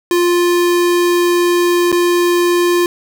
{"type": "tone with dropouts", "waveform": "square", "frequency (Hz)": 350.1, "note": "F4", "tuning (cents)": 4, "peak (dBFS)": -11, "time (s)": [0.11, 2.86], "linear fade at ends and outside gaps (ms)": 1, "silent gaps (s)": [1.918, 1.926], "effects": []}